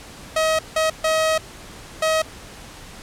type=tone bursts at uneven times; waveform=sawtooth; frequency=635 Hz; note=D#5; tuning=35 cents sharp; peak=-13 dBFS; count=4; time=0.36-0.59 / 0.76-0.9 / 1.04-1.38 / 2.02-2.22 s; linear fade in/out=5 ms; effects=pink hiss -40 dBFS RMS until 3.02 s + low-pass 10000 Hz 12 dB/octave